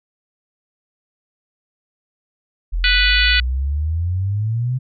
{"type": "exponential sweep", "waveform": "sine", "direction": "up", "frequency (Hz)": [41.2, 130.81], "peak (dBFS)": -17, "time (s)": [2.72, 4.79], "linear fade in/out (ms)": 20}
{"type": "harmonic tone", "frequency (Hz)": 493.9, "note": "B4", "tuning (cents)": 0, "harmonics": [3, 4, 5, 6, 7, 8, 9], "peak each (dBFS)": [-19, -20, -20, -21, -22, -25, -23], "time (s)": [2.84, 3.4], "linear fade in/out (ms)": 2}
{"effects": []}